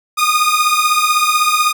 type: beating tone pair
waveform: sawtooth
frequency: 1222 / 1238 Hz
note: D#6 / D#6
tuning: -32 / -9 cents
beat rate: 16 Hz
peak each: -11 dBFS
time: 0.17-1.73 s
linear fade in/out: 20 ms
effects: none